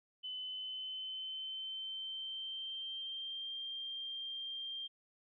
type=tone with pitch glide; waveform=sine; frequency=3023 to 3182 Hz; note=F#7 to G7; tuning=+36 to +25 cents; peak=-40 dBFS; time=0.23-4.88 s; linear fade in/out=20 ms; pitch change=+89 cents; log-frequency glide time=0.36-3.55 s; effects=none